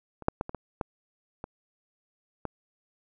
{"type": "clicks", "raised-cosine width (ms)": 1, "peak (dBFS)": [-28, -8, -15, -22, -20, -15, -22, -18], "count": 8, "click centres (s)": [0.223, 0.284, 0.411, 0.494, 0.547, 0.812, 1.441, 2.453], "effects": []}